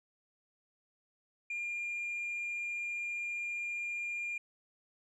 sine tone, 2405 Hz, D7, 41 cents sharp, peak -33 dBFS, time 1.5-4.38 s, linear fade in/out 5 ms, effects tanh soft clip ceiling -33 dBFS

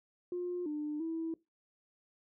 sine tone with pitch steps, 355.5 / 299.5 / 326.3 Hz, F4 / D4 / E4, +31 / +34 / -18 cents, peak -33 dBFS, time 0.32-1.34 s, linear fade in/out 2 ms, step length 340 ms, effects noise-tail reverb RT60 0.2 s tail -20 dB re dry + tanh soft clip ceiling -29 dBFS

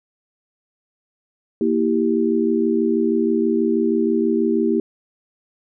sine chord, E diminished, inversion second, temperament equal with one note detuned, 233.1 / 325.8 / 392 Hz, Bb3 / E4 / G4, 0 / -20 / 0 cents, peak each -20 dBFS, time 1.61-4.8 s, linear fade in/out 2 ms, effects none

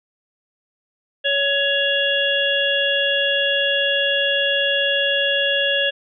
harmonic tone, 559 Hz, C#5, 14 cents sharp, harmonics 1 / 3 / 5 / 6, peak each -22 / -22 / -22 / -22 dBFS, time 1.24-5.91 s, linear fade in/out 20 ms, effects none

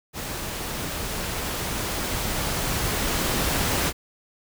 pink noise with level ramp, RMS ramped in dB -32 to -23 dBFS, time 0.13-3.93 s, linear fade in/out 50 ms, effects none

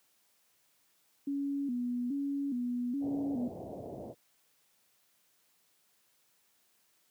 sine tone with vibrato, 261.8 Hz, C4, 1 cent sharp, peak -31 dBFS, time 1.27-3.48 s, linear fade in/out 5 ms, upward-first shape square, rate 1.2 Hz, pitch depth 120 cents each way
white low-pass noise, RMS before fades -43 dBFS, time 3-4.15 s, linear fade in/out 50 ms, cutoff 700 Hz, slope 48 dB/octave
effects white hiss -71 dBFS RMS until 7.1 s + high-pass 100 Hz 12 dB/octave

